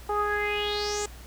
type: tone with low-pass filter sweep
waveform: sawtooth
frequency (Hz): 414.6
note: G#4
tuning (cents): -3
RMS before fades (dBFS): -28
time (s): 0.09-1.06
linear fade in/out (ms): 5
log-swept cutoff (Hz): 1000 to 7700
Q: 6.2
effects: added 60 Hz sine -43 dBFS peak until 1.26 s + pink hiss -49 dBFS RMS until 1.26 s